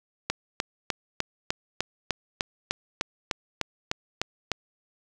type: click train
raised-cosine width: 0.2 ms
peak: -8 dBFS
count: 15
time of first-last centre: 0.3-4.517 s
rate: 3.32 Hz
effects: none